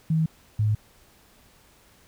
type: tone pair in turn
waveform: sine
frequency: 159.7 / 106.59 Hz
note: D#3 / G#2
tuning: +45 / +45 cents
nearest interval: perfect fifth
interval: 700 cents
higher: first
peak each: -19 / -19 dBFS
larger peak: neither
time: 0.1-0.26 / 0.59-0.75 s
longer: neither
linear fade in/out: 5 ms
effects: pink hiss -57 dBFS RMS until 2.07 s